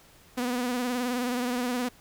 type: tone with vibrato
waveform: sawtooth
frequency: 246.9 Hz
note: B3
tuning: in tune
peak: -23 dBFS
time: 0.37-1.89 s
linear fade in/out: 10 ms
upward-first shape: sine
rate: 19 Hz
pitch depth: 50 cents each way
effects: pink hiss -56 dBFS RMS until 2 s